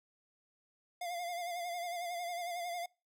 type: tone with vibrato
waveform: square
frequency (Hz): 698.5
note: F5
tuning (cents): 0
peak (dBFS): -38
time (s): 1.01-2.86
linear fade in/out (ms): 5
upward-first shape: sine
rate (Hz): 11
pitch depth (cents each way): 49
effects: noise-tail reverb RT60 0.3 s tail -25 dB re dry